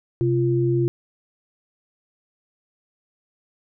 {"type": "tone pair together", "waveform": "sine", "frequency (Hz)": [129.5, 345.7], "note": ["C3", "F4"], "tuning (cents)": [-17, -18], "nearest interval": "octave + perfect fourth", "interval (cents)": 1699, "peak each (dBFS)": -20, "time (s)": [0.21, 0.88], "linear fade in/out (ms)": 0, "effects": []}